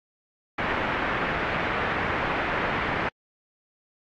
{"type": "low-pass noise", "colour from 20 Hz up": "white", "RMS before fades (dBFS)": -27, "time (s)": [0.58, 3.09], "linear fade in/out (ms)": 5, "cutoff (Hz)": 2100, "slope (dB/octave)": 24, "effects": ["AAC 64 kbps"]}